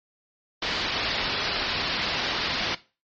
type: low-pass noise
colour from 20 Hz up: white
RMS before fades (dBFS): -28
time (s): 0.62-2.75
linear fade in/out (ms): 5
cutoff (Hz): 4900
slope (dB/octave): 48
effects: noise-tail reverb RT60 0.3 s tail -17 dB re dry + MP3 32 kbps